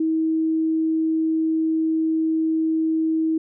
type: tone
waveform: sine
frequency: 320 Hz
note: D#4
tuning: 49 cents sharp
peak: -18 dBFS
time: 0-3.38 s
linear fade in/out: 5 ms
effects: none